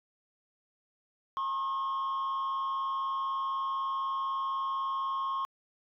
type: tone with frequency modulation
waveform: sine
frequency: 1078 Hz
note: C#6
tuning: 49 cents flat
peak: -27 dBFS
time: 1.37-5.45 s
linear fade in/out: 0 ms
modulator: 156 Hz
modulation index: 0.34
effects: tanh soft clip ceiling -29 dBFS